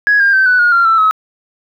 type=tone with pitch steps; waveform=sine; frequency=1668 / 1606.5 / 1547.3 / 1490.3 / 1435.4 / 1382.5 / 1331.6 / 1282.5 Hz; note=G#6 / G6 / G6 / F#6 / F6 / F6 / E6 / E6; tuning=+7 / +42 / -23 / +12 / +47 / -18 / +17 / -48 cents; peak=-6 dBFS; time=0.07-1.11 s; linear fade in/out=0 ms; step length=130 ms; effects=tanh soft clip ceiling -3 dBFS + 8-bit